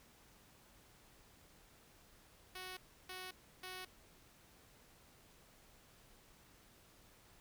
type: tone bursts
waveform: 5% pulse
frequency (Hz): 370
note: F#4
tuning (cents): 0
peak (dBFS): -35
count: 3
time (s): 2.55-3.85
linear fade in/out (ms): 5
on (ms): 220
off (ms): 320
effects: pink hiss -65 dBFS RMS until 7.4 s